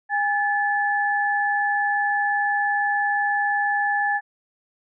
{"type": "tone pair together", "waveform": "sine", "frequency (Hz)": [817, 1731.2], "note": ["G#5", "A6"], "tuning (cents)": [-29, -29], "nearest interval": "octave + minor second", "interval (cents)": 1300, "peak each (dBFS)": -22, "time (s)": [0.09, 4.21], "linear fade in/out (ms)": 50, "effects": []}